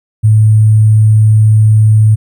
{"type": "tone with sample-and-hold", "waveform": "sine", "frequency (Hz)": 108.2, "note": "A2", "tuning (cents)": -29, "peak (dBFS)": -3, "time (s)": [0.23, 2.16], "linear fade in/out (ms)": 20, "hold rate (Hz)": 8820, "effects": []}